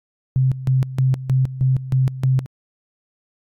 sine tone with tremolo, 130.81 Hz, C3, in tune, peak -13 dBFS, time 0.36-2.46 s, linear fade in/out 0 ms, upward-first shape square, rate 3.2 Hz, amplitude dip 80%, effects AAC 64 kbps

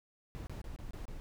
brown noise bursts, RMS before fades -43 dBFS, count 6, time 0.35-1.2 s, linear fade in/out 0 ms, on 120 ms, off 26 ms, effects none

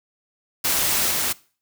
white noise with level steps, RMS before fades -21 / -23 dBFS, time 0.64-1.33 s, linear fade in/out 10 ms, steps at 1.1 s, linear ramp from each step 10 ms, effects noise-tail reverb RT60 0.4 s tail -21 dB re dry

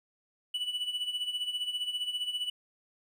triangle tone with tremolo, 2960 Hz, F#7, in tune, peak -27 dBFS, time 0.54-2.5 s, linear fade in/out 5 ms, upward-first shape sine, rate 15 Hz, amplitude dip 70%, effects 11-bit

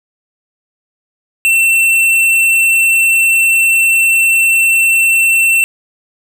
triangle tone with hard clipping, 2695 Hz, E7, 38 cents sharp, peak -9 dBFS, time 1.45-5.64 s, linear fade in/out 0 ms, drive 15 dB, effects none

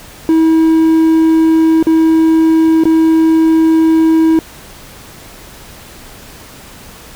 triangle tone with dropouts, 322.1 Hz, E4, 40 cents flat, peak -4 dBFS, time 0.29-4.39 s, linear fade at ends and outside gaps 1 ms, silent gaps 1.827-1.869 / 2.837-2.854 s, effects pink hiss -35 dBFS RMS until 7.15 s

